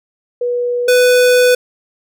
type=tone pair in turn; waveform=sine / square; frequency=486.6 / 496.8 Hz; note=B4 / B4; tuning=-26 / +10 cents; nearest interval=unison; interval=36 cents; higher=second; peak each=-14 / -8 dBFS; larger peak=second; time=0.41-0.88 / 0.88-1.55 s; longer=second; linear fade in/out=5 ms; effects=none